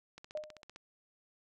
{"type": "click train", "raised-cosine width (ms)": 0.2, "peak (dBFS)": -32, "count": 10, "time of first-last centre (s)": [0.18, 0.761], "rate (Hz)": 15.5}
{"type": "tone with exponential decay", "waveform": "sine", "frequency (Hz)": 610, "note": "D#5", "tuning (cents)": -34, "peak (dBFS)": -33, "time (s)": [0.35, 0.62], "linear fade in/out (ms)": 2, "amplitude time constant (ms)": 58}
{"effects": []}